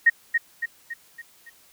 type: tone with echo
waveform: sine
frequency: 1864.7 Hz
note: A#6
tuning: in tune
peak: -11 dBFS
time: 0.06-0.1 s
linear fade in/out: 10 ms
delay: 280 ms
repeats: 5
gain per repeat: -6 dB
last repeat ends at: 1.5 s
effects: white hiss -56 dBFS RMS until 1.72 s